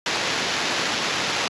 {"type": "noise with sample-and-hold", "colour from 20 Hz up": "white", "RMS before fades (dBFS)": -24, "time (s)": [0.06, 1.48], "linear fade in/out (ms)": 2, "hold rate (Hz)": 8820, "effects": ["high-pass 150 Hz 12 dB/octave", "resampled to 22050 Hz"]}